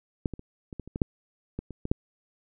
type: clicks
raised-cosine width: 3 ms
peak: -13 / -22 / -30 / -26 / -22 / -30 / -19 / -8 / -19 / -26 / -19 / -9 dBFS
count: 12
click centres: 0.258 / 0.337 / 0.394 / 0.728 / 0.797 / 0.876 / 0.959 / 1.018 / 1.59 / 1.707 / 1.854 / 1.915 s
effects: none